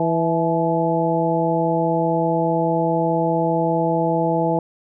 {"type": "harmonic tone with a mistuned harmonic", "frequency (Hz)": 164.81, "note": "E3", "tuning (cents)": 0, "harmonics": [1, 2, 3, 4, 5], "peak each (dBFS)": [-23, -23, -23, -23, -23], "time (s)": [0, 4.59], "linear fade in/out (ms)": 2, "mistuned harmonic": 5, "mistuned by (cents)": 60, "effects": []}